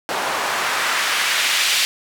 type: noise with band-pass filter sweep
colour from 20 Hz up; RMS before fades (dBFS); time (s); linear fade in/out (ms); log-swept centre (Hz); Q
white; -20; 0.09-1.85; 0; 760 to 3100; 1.1
effects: none